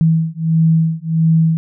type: beating tone pair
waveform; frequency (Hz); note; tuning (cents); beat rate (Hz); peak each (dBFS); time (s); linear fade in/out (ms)
sine; 161.3 / 162.8; E3 / E3; -37 / -21; 1.5; -14; 0.01-1.57; 0
effects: none